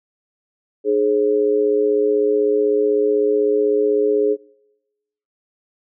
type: tone with amplitude modulation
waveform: sine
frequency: 420 Hz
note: G#4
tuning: 19 cents sharp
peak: -10 dBFS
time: 0.84-4.37 s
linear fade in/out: 50 ms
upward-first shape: sine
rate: 116 Hz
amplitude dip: 80%
effects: noise-tail reverb RT60 1.0 s tail -26 dB re dry